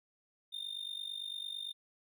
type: tone with amplitude modulation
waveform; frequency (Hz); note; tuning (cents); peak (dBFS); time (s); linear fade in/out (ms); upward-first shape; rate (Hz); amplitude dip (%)
triangle; 3631; A#7; -46; -34; 0.52-1.73; 20; sine; 48.9; 85
effects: none